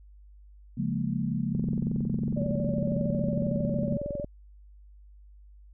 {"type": "chord", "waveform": "sine", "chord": "Bb minor seventh", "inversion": "first", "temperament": "equal", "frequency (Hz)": [138.59, 174.61, 207.7, 233.1], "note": ["Db3", "F3", "Ab3", "Bb3"], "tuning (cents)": [0, 0, 0, 0], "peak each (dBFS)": -32, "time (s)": [0.77, 3.98], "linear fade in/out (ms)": 10}
{"type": "click train", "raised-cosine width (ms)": 3, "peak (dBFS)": -22, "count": 60, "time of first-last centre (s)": [1.55, 4.244], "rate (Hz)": 21.9}
{"type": "tone with vibrato", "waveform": "sine", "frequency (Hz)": 575, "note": "D5", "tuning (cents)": -37, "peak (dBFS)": -32, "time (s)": [2.36, 4.25], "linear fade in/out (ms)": 10, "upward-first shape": "sine", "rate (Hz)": 13, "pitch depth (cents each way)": 48}
{"effects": ["added 50 Hz sine -49 dBFS peak until 5.73 s"]}